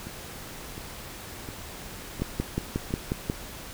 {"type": "two click trains", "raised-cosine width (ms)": 3, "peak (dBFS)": [-13, -24], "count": [7, 5], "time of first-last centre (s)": [[2.22, 3.299], [0.07, 2.907]], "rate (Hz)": [5.56, 1.41], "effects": ["pink hiss -41 dBFS RMS until 3.73 s"]}